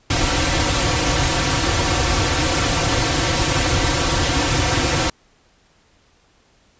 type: noise with comb filter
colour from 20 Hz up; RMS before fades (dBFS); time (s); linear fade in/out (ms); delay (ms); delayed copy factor
pink; -18; 0.1-5.1; 5; 4.8; -0.9
effects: pink hiss -57 dBFS RMS until 6.79 s + resampled to 16000 Hz